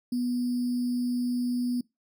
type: tone with sample-and-hold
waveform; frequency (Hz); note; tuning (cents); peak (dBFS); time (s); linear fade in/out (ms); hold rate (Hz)
sine; 245.3; B3; -12; -25; 0.12-1.81; 5; 4900
effects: noise-tail reverb RT60 0.2 s tail -22 dB re dry